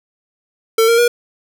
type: tone with pitch steps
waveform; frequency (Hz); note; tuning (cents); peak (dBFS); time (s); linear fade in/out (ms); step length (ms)
square; 450 / 464 / 478.4; A4 / A#4 / A#4; +39 / -8 / +45; -10; 0.78-1.08; 5; 100
effects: none